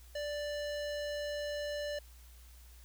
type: tone with low-pass filter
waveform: square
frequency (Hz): 587.3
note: D5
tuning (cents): 0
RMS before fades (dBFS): -38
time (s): 0.15-1.99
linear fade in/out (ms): 5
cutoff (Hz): 5300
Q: 1.3
effects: added 60 Hz sine -53 dBFS peak until 2.84 s + white hiss -62 dBFS RMS until 2.84 s